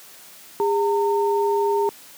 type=tone pair together; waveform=sine; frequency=406.1 / 911.7 Hz; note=G#4 / A#5; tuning=-39 / -39 cents; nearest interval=octave + major second; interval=1400 cents; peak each=-19 / -22 dBFS; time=0.6-1.89 s; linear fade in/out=0 ms; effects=white hiss -45 dBFS RMS until 2.17 s + high-pass 150 Hz 12 dB/octave